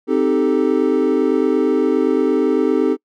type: chord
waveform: triangle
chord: A half-diminished seventh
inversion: first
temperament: equal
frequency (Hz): 261.6 / 311.1 / 392 / 440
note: C4 / Eb4 / G4 / A4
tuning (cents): 0 / 0 / 0 / 0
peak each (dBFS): -17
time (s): 0.07-2.97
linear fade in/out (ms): 50
effects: noise-tail reverb RT60 0.1 s tail -26 dB re dry